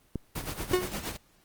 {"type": "clicks", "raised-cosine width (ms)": 3, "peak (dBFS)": [-18, -28, -20, -28], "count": 4, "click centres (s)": [0.157, 0.439, 0.713, 0.788]}
{"type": "noise with tremolo", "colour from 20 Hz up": "pink", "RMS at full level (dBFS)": -33, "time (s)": [0.35, 1.17], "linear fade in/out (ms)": 10, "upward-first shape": "sine", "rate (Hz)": 8.6, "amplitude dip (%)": 70}
{"type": "tone with exponential decay", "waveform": "45% pulse", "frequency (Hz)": 364.3, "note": "F#4", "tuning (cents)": -27, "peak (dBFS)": -19, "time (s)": [0.73, 0.95], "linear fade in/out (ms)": 5, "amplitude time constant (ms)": 46}
{"effects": ["pink hiss -64 dBFS RMS until 1.44 s", "Opus 24 kbps"]}